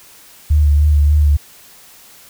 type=tone with vibrato; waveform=sine; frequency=74 Hz; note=D2; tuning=14 cents sharp; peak=-8 dBFS; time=0.5-1.37 s; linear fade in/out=10 ms; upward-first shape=sine; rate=3.4 Hz; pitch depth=32 cents each way; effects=white hiss -43 dBFS RMS until 2.29 s